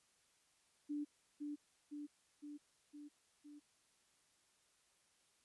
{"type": "tone with echo", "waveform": "sine", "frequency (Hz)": 293.7, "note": "D4", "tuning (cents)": 0, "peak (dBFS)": -39, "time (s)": [0.89, 1.05], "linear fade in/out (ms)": 20, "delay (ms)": 510, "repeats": 5, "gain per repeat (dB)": -3, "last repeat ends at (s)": 3.6, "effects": ["white hiss -75 dBFS RMS until 5.44 s", "resampled to 24000 Hz"]}